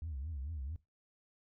sine tone with vibrato, 73.42 Hz, D2, in tune, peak -37 dBFS, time 0.02-0.76 s, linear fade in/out 0 ms, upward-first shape triangle, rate 4.5 Hz, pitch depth 260 cents each way, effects noise-tail reverb RT60 0.2 s tail -19 dB re dry + tanh soft clip ceiling -35 dBFS

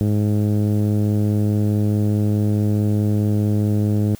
10% pulse tone with low-pass filter, 104.7 Hz, G#2, 15 cents sharp, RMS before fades -18 dBFS, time 0.01-4.15 s, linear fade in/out 0 ms, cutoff 230 Hz, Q 0.54, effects white hiss -47 dBFS RMS until 4.19 s

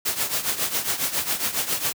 white noise with tremolo, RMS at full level -22 dBFS, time 0.05-1.93 s, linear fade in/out 10 ms, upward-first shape triangle, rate 7.3 Hz, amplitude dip 80%, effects high-pass 80 Hz 12 dB/octave

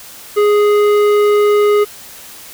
sine tone with tanh clipping, 415.3 Hz, G#4, in tune, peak -10 dBFS, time 0.36-1.85 s, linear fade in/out 20 ms, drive 13 dB, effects white hiss -35 dBFS RMS until 2.53 s

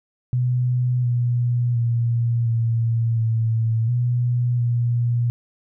sine tone with pitch steps, 124.4 / 121.2 / 117.6 / 115.1 / 113 / 121.9 / 119.5 Hz, B2 / B2 / A#2 / A#2 / A2 / B2 / A#2, +13 / -32 / +16 / -22 / +47 / -22 / +43 cents, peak -17 dBFS, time 0.33-5.3 s, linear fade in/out 0 ms, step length 710 ms, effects none

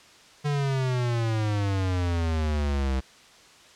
square exponential sweep, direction down, 148.1 to 64.5 Hz, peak -24 dBFS, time 0.44-3.01 s, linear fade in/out 20 ms, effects white hiss -52 dBFS RMS until 3.75 s + low-pass 6000 Hz 12 dB/octave

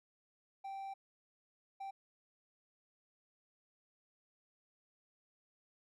triangle tone bursts at uneven times, 781 Hz, G5, 7 cents flat, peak -40 dBFS, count 2, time 0.64-0.94 / 1.8-1.91 s, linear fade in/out 10 ms, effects none

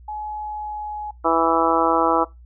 sine tone with pitch glide, 847 to 841.1 Hz, G#5 to G#5, +34 to +22 cents, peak -27 dBFS, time 0.08-1.11 s, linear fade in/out 5 ms, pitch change -12 cents, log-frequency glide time 0.35-0.97 s
harmonic tone, 164.81 Hz, E3, in tune, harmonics 2 / 3 / 4 / 5 / 6 / 7 / 8, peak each -23 / -23 / -23 / -23 / -23 / -23 / -23 dBFS, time 1.24-2.25 s, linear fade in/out 20 ms
effects noise-tail reverb RT60 0.2 s tail -21 dB re dry + added 60 Hz sine -42 dBFS peak until 2.45 s

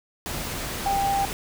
sine tone in noise, 792 Hz, G5, 18 cents sharp, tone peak -21 dBFS, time 0.86-1.25 s, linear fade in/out 0 ms, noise pink, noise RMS -31 dBFS, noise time 0.26-1.33 s, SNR +7 dB, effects none

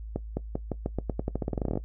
accelerating click train, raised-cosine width 2 ms, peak -15 dBFS, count 21, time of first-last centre 0.16-1.774 s, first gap 210 ms, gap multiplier 0.88, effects noise-tail reverb RT60 0.1 s tail -18 dB re dry + added 54 Hz sine -36 dBFS peak until 1.84 s

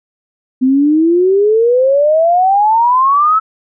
sine exponential sweep, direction up, 253 to 1318.5 Hz, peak -7 dBFS, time 0.61-3.4 s, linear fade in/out 20 ms, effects none

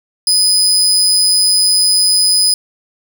30% pulse tone, 4997 Hz, D#8, 7 cents sharp, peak -6 dBFS, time 0.27-2.54 s, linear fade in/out 2 ms, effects 8-bit

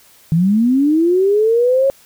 sine linear sweep, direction up, 155.56 to 552 Hz, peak -10 dBFS, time 0.32-1.9 s, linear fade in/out 0 ms, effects white hiss -48 dBFS RMS until 2.05 s

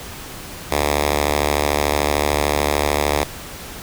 5% pulse tone with notch filter, 73.42 Hz, D2, in tune, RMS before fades -19 dBFS, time 0.71-3.24 s, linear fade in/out 10 ms, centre 170 Hz, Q 0.57, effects pink hiss -34 dBFS RMS until 3.82 s

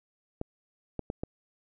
clicks, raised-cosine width 2 ms, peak -19 dBFS, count 4, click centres 0.414 / 0.993 / 1.101 / 1.235 s, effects none

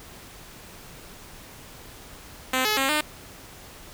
5% pulse tone with pitch steps, 258.4 / 426.7 / 269.5 / 302.8 Hz, C4 / G#4 / C#4 / D#4, -21 / +47 / -49 / -47 cents, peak -10 dBFS, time 2.53-3.01 s, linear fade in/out 5 ms, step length 120 ms, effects pink hiss -45 dBFS RMS until 3.93 s

